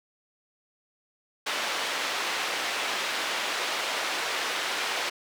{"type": "band-pass noise", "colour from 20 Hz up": "white", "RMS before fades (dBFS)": -30, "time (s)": [1.46, 5.1], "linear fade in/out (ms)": 10, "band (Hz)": [440, 3300], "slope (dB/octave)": 12, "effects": []}